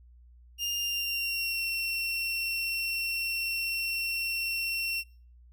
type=tone with pitch glide; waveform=30% pulse; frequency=2810 to 2719 Hz; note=F7 to F7; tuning=+10 to -47 cents; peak=-26 dBFS; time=0.58-5.04 s; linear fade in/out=50 ms; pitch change=-57 cents; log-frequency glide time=0.76-1.64 s; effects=noise-tail reverb RT60 0.4 s tail -23 dB re dry + added 60 Hz sine -52 dBFS peak until 5.52 s